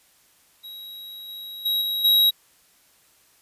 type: tone with level steps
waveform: square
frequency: 3838 Hz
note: A#7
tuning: 50 cents sharp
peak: -37 / -35 / -21 / -24 / -15 dBFS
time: 0.63-2.31 s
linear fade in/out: 20 ms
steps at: 1.28 / 1.65 / 1.81 / 2.04 s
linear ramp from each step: 10 ms
effects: white hiss -59 dBFS RMS until 3.41 s + resampled to 32000 Hz